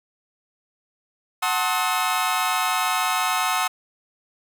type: chord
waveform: sawtooth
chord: F# diminished seventh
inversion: none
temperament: just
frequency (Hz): 740 / 888 / 1065.6 / 1278.7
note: F#5 / A5 / C6 / Eb6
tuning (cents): 0 / +16 / +31 / +47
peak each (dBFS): -22 / -24 / -23 / -21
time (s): 1.42-3.68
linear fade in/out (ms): 10
effects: none